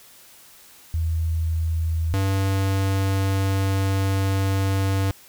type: tone pair in turn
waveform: sine / square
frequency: 81.4 / 96.95 Hz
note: E2 / G2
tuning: -21 / -19 cents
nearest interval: minor third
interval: 302 cents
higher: second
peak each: -20 dBFS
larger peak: neither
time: 0.94-2.14 / 2.14-5.11 s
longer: second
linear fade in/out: 0 ms
effects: white hiss -49 dBFS RMS until 5.28 s